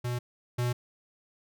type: tone pair in turn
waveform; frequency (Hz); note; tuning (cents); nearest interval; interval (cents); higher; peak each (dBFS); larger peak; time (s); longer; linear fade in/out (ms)
square; 122.2 / 122.2; B2 / B2; -18 / -18; unison; 0; neither; -30 / -27; second; 0.04-0.19 / 0.58-0.73; neither; 10
effects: none